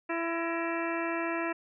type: harmonic tone with a mistuned harmonic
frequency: 334.1 Hz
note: E4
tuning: 23 cents sharp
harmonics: 1 / 2 / 3 / 4 / 5 / 6 / 7 / 8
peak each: -33 / -36 / -38 / -39 / -40 / -41 / -41 / -42 dBFS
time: 0.09-1.53 s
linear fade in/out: 10 ms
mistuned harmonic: 6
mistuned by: -97 cents
effects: none